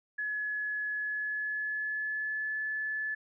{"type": "tone with pitch glide", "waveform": "sine", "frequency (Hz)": [1699, 1729.7], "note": ["G#6", "A6"], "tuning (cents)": [39, -30], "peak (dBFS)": -31, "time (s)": [0.18, 3.15], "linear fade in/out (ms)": 10, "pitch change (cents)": 31, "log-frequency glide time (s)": [0.93, 2.6], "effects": []}